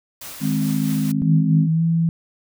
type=noise with tremolo; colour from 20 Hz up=white; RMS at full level=-34 dBFS; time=0.21-1.12 s; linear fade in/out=5 ms; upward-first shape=triangle; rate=4.6 Hz; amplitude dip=30%
type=chord; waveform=sine; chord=Ab major; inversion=second; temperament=equal with one note detuned; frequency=155.56 / 207.7 / 262.4 Hz; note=Eb3 / Ab3 / C4; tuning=0 / 0 / +5 cents; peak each=-22 dBFS; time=0.4-1.69 s; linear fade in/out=50 ms
type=tone with pitch glide; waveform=sine; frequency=160.1 to 165.46 Hz; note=D#3 to E3; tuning=+50 to +7 cents; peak=-15 dBFS; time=1.22-2.09 s; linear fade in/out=0 ms; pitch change=+57 cents; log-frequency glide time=1.71-1.83 s
effects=none